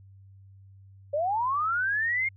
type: linear sweep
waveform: sine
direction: up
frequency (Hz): 554.4 to 2154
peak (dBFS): -24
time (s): 1.13-2.29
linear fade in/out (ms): 10
effects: added 97 Hz sine -49 dBFS peak until 2.36 s